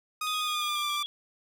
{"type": "tone with pitch glide", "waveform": "sawtooth", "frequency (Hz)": [1244.5, 1178.7], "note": ["D#6", "D6"], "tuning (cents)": [0, 6], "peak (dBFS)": -26, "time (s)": [0.21, 1.03], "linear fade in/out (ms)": 5, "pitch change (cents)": -94, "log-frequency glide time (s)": [0.37, 0.89]}
{"type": "tone with vibrato", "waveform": "sine", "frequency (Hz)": 3412, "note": "G#7", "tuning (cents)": 46, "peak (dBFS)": -32, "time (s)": [0.27, 1.06], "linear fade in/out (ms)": 0, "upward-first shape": "square", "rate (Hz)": 7.2, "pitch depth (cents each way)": 36}
{"effects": []}